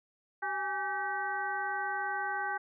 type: harmonic tone with a mistuned harmonic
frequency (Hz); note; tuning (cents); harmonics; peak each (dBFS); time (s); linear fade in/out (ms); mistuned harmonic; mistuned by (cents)
385.3; G4; -30; 1 / 2 / 3 / 4 / 5; -45 / -35 / -41 / -35 / -42; 0.42-2.58; 10; 2; +100
effects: none